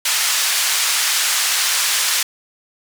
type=band-pass noise; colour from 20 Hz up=white; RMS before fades=-18 dBFS; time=0.05-2.23 s; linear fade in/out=5 ms; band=1200 to 8400 Hz; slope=12 dB/octave; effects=none